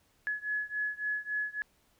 sine beating tone pair, 1696 / 1699.6 Hz, G#6 / G#6, +36 / +40 cents, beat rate 3.6 Hz, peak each -34 / -35 dBFS, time 0.27-1.62 s, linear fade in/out 0 ms, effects pink hiss -69 dBFS RMS until 1.99 s

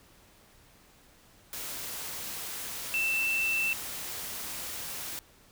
sine tone in noise, 2667 Hz, E7, 20 cents sharp, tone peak -26 dBFS, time 2.94-3.73 s, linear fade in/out 0 ms, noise white, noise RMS -38 dBFS, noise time 1.53-5.19 s, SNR +9 dB, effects pink hiss -59 dBFS RMS until 5.51 s

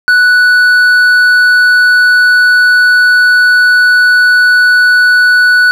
sine tone with hard clipping, 1480 Hz, F#6, in tune, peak -5 dBFS, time 0.08-5.71 s, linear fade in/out 0 ms, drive 5 dB, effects none

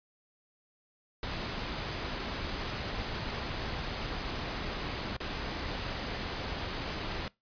pink noise with dropouts, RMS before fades -36 dBFS, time 1.23-7.28 s, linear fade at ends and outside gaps 1 ms, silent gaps 5.167-5.203 s, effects noise-tail reverb RT60 0.2 s tail -22 dB re dry + resampled to 11025 Hz

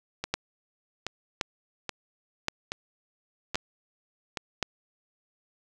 two click trains, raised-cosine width 0.2 ms, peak -14 / -9 dBFS, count 6 / 5, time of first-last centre 0.24-4.372 / 0.34-4.627 s, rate 1.21 / 0.933 Hz, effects none

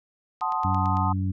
click train, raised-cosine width 0.2 ms, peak -26 dBFS, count 6, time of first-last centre 0.41-0.97 s, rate 8.93 Hz
sine chord, F# diminished seventh, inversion none, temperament equal, 740 / 880 / 1046.5 / 1244.5 Hz, F#5 / A5 / C6 / Eb6, 0 / 0 / 0 / 0 cents, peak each -31 / -27 / -30 / -29 dBFS, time 0.41-1.13 s, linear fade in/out 10 ms
harmonic tone, 94.6 Hz, F#2, 39 cents sharp, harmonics 1 / 2 / 3, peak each -24 / -30 / -34 dBFS, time 0.64-1.32 s, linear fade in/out 10 ms
effects none

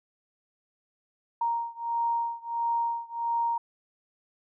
sine beating tone pair, 932.3 / 933.8 Hz, A#5 / A#5, 0 / +3 cents, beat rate 1.5 Hz, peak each -29 / -30 dBFS, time 1.41-3.58 s, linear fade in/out 5 ms, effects none

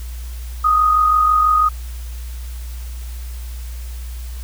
sine tone with amplitude modulation, 1244.5 Hz, D#6, in tune, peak -9 dBFS, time 0.64-1.69 s, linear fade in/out 10 ms, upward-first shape sine, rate 46.1 Hz, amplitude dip 45%, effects added 60 Hz sine -26 dBFS peak until 4.43 s + white hiss -42 dBFS RMS until 4.43 s

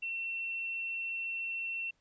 sine tone, 2707 Hz, E7, 45 cents sharp, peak -34 dBFS, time 0.02-1.91 s, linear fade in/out 10 ms, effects pink hiss -75 dBFS RMS until 2 s + resampled to 16000 Hz

